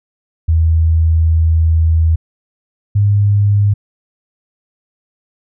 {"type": "tone pair in turn", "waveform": "sine", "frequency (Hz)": [81, 102.05], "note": ["E2", "G#2"], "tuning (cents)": [-30, -30], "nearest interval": "major third", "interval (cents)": 400, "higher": "second", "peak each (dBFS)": -8, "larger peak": "neither", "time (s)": [[0.48, 2.16], [2.95, 3.74]], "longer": "first", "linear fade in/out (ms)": 10, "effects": []}